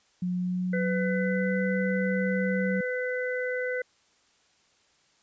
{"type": "tone with pitch glide", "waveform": "sine", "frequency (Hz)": [180, 189.28], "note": ["F#3", "F#3"], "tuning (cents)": [-47, 40], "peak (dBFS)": -26, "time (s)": [0.22, 2.81], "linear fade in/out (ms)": 5, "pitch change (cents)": 87, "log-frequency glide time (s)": [0.35, 1.58]}
{"type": "harmonic tone", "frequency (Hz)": 502, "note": "B4", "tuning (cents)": 28, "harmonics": [1, 3, 4], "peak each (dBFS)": [-29, -34, -35], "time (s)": [0.73, 3.82], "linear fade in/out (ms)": 5}
{"effects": ["white hiss -65 dBFS RMS until 5.22 s", "resampled to 16000 Hz"]}